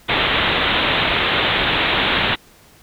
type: low-pass noise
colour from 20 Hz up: white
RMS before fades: -18 dBFS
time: 0.08-2.36 s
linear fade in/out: 20 ms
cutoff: 3800 Hz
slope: 96 dB/octave
effects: pink hiss -49 dBFS RMS until 2.82 s